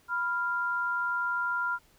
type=tone pair together; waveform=sine; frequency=985.7 / 1394 Hz; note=B5 / F6; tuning=-4 / -4 cents; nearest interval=tritone; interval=600 cents; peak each=-33 / -28 dBFS; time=0.08-1.79 s; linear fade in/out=50 ms; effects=pink hiss -63 dBFS RMS until 1.98 s